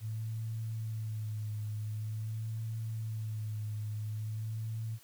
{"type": "tone with vibrato", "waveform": "sine", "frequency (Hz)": 109.1, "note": "A2", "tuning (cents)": -14, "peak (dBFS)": -34, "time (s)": [0, 4.99], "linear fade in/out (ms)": 50, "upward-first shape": "sine", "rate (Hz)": 0.46, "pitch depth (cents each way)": 43, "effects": ["white hiss -60 dBFS RMS until 5.03 s", "high-pass 60 Hz 12 dB/octave"]}